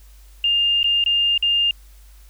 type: tone with dropouts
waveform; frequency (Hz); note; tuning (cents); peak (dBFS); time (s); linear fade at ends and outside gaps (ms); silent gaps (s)
sine; 2810; F7; +10; -15; 0.44-1.71; 2; 0.831-0.842 / 1.04-1.061 / 1.378-1.425
effects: added 50 Hz sine -43 dBFS peak until 2.29 s + white hiss -55 dBFS RMS until 2.29 s